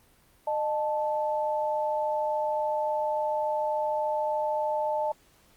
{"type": "tone pair together", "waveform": "sine", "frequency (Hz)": [610, 876.5], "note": ["D#5", "A5"], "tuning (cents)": [-34, -7], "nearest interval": "tritone", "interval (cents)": 627, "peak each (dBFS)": -28, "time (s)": [0.47, 5.12], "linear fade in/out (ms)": 5, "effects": ["pink hiss -61 dBFS RMS until 5.56 s", "Opus 32 kbps"]}